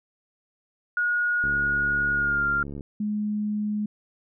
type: tone with pitch glide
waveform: sine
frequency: 1444 to 1394 Hz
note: F#6 to F6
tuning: -43 to -4 cents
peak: -21 dBFS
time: 0.97-2.63 s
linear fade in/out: 2 ms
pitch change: -61 cents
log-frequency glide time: 2.13-2.46 s
type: click train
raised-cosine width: 3 ms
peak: -24 dBFS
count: 98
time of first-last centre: 1.44-2.808 s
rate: 70.9 Hz
type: tone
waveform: sine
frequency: 210 Hz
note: G#3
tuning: 19 cents sharp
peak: -24 dBFS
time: 3-3.86 s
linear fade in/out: 5 ms
effects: none